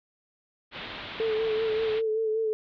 white low-pass noise, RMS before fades -39 dBFS, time 0.71-2.02 s, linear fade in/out 50 ms, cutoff 3800 Hz, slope 48 dB/octave
sine tone with vibrato, 440 Hz, A4, in tune, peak -24 dBFS, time 1.2-2.53 s, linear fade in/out 0 ms, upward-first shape sine, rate 5.2 Hz, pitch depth 34 cents each way
effects none

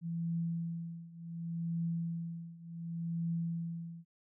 sine tone with tremolo, 167.6 Hz, E3, 29 cents sharp, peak -31 dBFS, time 0.01-4.05 s, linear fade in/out 50 ms, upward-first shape triangle, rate 0.68 Hz, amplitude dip 90%, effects none

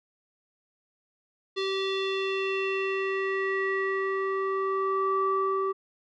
square tone with low-pass filter sweep, 386.6 Hz, G4, 24 cents flat, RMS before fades -28 dBFS, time 1.56-5.73 s, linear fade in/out 20 ms, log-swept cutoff 3900 to 1000 Hz, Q 4.3, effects none

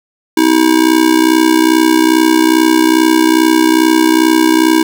square tone with amplitude modulation, 320.6 Hz, E4, 48 cents flat, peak -4 dBFS, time 0.37-4.83 s, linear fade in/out 5 ms, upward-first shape sine, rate 62.4 Hz, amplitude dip 80%, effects none

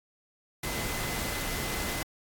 sine tone in noise, 2036 Hz, C7, 48 cents flat, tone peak -40 dBFS, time 0.63-2.03 s, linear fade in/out 5 ms, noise pink, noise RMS -33 dBFS, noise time 0.63-2.03 s, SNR -10 dB, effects AAC 64 kbps

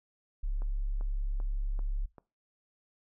sine tone, 34.65 Hz, C#1, in tune, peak -29 dBFS, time 0.43-2.06 s, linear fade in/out 10 ms
click train, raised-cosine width 1 ms, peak -35 dBFS, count 5, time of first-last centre 0.62-2.183 s, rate 2.56 Hz
effects noise-tail reverb RT60 0.3 s tail -21 dB re dry

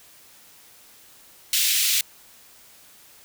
pink high-pass noise, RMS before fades -21 dBFS, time 1.53-2.01 s, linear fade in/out 2 ms, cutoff 2600 Hz, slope 24 dB/octave, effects white hiss -51 dBFS RMS until 3.24 s

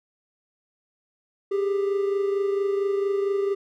triangle tone pair together, 395.8 / 420.2 Hz, G4 / G#4, +17 / +20 cents, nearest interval minor second, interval 103 cents, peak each -20 / -29 dBFS, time 1.51-3.55 s, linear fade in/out 10 ms, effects none

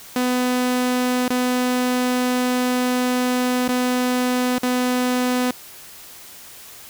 sawtooth tone with dropouts, 250 Hz, B3, 21 cents sharp, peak -14 dBFS, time 0.16-5.51 s, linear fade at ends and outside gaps 2 ms, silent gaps 1.28-1.303 / 3.679-3.689 / 4.583-4.632 s, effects white hiss -41 dBFS RMS until 6.89 s

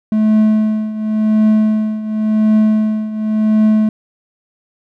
triangle tone with tremolo, 215.9 Hz, A3, 33 cents flat, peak -5 dBFS, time 0.12-3.89 s, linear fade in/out 2 ms, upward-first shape triangle, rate 0.92 Hz, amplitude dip 80%, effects none

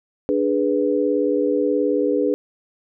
sine chord, G# diminished, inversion second, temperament equal, 293.7 / 415.3 / 493.9 Hz, D4 / G#4 / B4, 0 / 0 / 0 cents, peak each -21 dBFS, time 0.29-2.34 s, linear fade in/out 0 ms, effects none

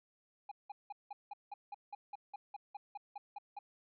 triangle tone bursts, 817 Hz, G#5, 29 cents flat, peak -40 dBFS, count 16, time 0.49-3.59 s, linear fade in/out 5 ms, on 25 ms, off 180 ms, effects resampled to 11025 Hz

